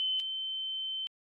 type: tone pair in turn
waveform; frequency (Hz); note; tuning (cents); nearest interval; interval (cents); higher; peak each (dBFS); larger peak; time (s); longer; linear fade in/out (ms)
sine; 3056 / 3084; G7 / G7; -45 / -29; unison; 16; second; -28 / -33; first; 0-0.2 / 0.2-1.07; second; 0
effects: AAC 32 kbps